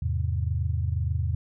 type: chord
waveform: sine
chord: E augmented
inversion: none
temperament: equal with one note detuned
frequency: 82.41 / 104.37 / 130.81 Hz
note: E2 / G#2 / B#2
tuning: 0 / +9 / 0 cents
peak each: -26 / -29 / -31 dBFS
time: 0.02-1.35 s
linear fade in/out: 5 ms
effects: none